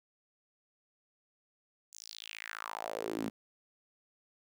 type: tone with high-pass filter sweep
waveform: sawtooth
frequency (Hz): 54.8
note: A1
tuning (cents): -6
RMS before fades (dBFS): -41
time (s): 1.92-3.3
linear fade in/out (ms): 20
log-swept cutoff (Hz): 7200 to 220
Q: 4.1
effects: none